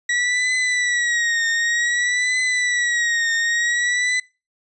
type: tone with vibrato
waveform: 40% pulse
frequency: 1925 Hz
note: B6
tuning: 45 cents flat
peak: -17 dBFS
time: 0.09-4.2 s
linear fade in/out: 5 ms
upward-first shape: triangle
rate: 0.54 Hz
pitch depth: 84 cents each way
effects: noise-tail reverb RT60 0.3 s tail -24 dB re dry + resampled to 22050 Hz